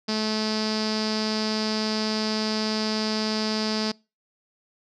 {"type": "tone with low-pass filter", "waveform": "sawtooth", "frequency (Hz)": 216.5, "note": "A3", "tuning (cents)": -28, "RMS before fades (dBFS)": -26, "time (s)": [0.08, 3.92], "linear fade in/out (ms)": 10, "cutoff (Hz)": 4900, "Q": 8.5, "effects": ["noise-tail reverb RT60 0.3 s tail -26 dB re dry"]}